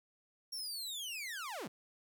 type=linear sweep; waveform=sawtooth; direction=down; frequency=5588 to 123.47 Hz; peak=-37 dBFS; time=0.52-1.68 s; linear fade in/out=10 ms; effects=13-bit